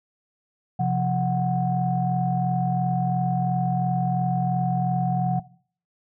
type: tone cluster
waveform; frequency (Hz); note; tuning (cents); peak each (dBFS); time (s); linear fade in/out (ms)
sine; 131.5 / 174.4 / 738; C3 / F3 / F#5; +9 / -2 / -5; -24; 0.79-5.4; 10
effects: noise-tail reverb RT60 0.5 s tail -19 dB re dry + tanh soft clip ceiling -11 dBFS